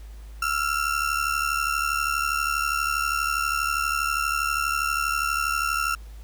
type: ring-modulated tone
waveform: 35% pulse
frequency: 1359 Hz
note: F6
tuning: 48 cents flat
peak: -18 dBFS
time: 0.42-5.95 s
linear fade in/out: 2 ms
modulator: 36.2 Hz
effects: added 53 Hz sine -38 dBFS peak until 6.23 s + pink hiss -55 dBFS RMS until 6.23 s